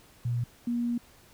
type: tone pair in turn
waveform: sine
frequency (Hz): 120 / 238.3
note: B2 / A#3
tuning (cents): -49 / +38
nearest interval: octave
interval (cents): 1187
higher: second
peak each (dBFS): -26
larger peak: neither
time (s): 0.25-0.44 / 0.67-0.98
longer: second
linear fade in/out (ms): 5
effects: pink hiss -57 dBFS RMS until 1.33 s